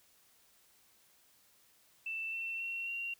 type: tone with pitch steps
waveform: sine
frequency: 2663 / 2694 / 2725 / 2757 Hz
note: E7 / E7 / F7 / F7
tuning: +17 / +37 / -43 / -23 cents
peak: -36 dBFS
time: 2.06-3.14 s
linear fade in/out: 5 ms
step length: 270 ms
effects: white hiss -67 dBFS RMS until 3.19 s